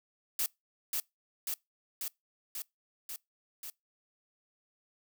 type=noise with echo; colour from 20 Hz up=blue; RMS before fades=-31 dBFS; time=0.39-0.46 s; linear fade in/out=2 ms; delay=540 ms; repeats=6; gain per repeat=-2 dB; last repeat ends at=3.7 s; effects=noise-tail reverb RT60 0.2 s tail -24 dB re dry